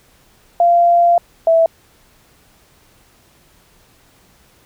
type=tone pair in turn; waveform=sine; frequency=691 / 658 Hz; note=F5 / E5; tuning=-19 / -3 cents; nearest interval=minor second; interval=84 cents; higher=first; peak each=-8 dBFS; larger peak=neither; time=0.6-1.18 / 1.47-1.66 s; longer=first; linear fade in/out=2 ms; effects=pink hiss -52 dBFS RMS until 4.65 s